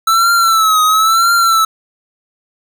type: tone with vibrato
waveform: square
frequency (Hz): 1318.5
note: E6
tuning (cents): 0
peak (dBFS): -9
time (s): 0.07-1.65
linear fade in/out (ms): 5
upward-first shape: triangle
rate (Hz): 0.99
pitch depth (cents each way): 93
effects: 8-bit